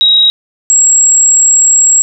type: tone pair in turn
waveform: sine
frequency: 3816 / 7632 Hz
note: A#7 / A#8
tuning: +40 / +40 cents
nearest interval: octave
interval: 1200 cents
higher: second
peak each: -4 dBFS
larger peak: neither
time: 0.01-0.3 / 0.7-2.02 s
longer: second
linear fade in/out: 0 ms
effects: none